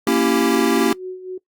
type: chord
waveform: square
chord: A# diminished seventh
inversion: none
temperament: equal with one note detuned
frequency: 233.1 / 277.2 / 332.7 / 392 Hz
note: A#3 / C#4 / E4 / G4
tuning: 0 / 0 / +16 / 0 cents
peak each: -21 dBFS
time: 0.07-0.93 s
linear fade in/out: 2 ms
type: tone with tremolo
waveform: sine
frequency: 370 Hz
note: F#4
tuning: in tune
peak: -25 dBFS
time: 0.52-1.38 s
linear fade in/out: 5 ms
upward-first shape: sine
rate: 4 Hz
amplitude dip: 65%
effects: noise-tail reverb RT60 0.1 s tail -21 dB re dry + Opus 48 kbps